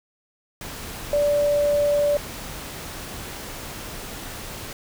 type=tone in noise; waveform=sine; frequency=582 Hz; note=D5; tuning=16 cents flat; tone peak=-17 dBFS; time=1.13-2.17 s; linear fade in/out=2 ms; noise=pink; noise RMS=-35 dBFS; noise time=0.61-4.73 s; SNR=+15 dB; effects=none